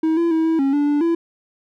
triangle tone with pitch steps, 319.1 / 337.7 / 321.9 / 324.4 / 273.4 / 290.1 / 291.9 / 335.2 Hz, D#4 / E4 / E4 / E4 / C#4 / D4 / D4 / E4, +44 / +42 / -41 / -28 / -24 / -21 / -10 / +29 cents, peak -13 dBFS, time 0.03-1.15 s, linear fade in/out 5 ms, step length 140 ms, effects none

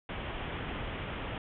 pink low-pass noise, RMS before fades -38 dBFS, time 0.09-1.38 s, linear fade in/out 2 ms, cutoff 3400 Hz, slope 96 dB/octave, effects none

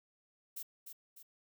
violet noise with echo, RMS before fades -43 dBFS, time 0.56-0.63 s, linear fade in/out 10 ms, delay 300 ms, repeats 2, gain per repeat -6 dB, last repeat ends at 1.23 s, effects none

